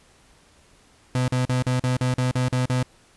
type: tone bursts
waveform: 35% pulse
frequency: 126.6 Hz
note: B2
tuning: 43 cents sharp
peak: -18 dBFS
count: 10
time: 1.15-2.828 s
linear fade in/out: 2 ms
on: 130 ms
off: 42 ms
effects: pink hiss -56 dBFS RMS until 3.16 s + resampled to 24000 Hz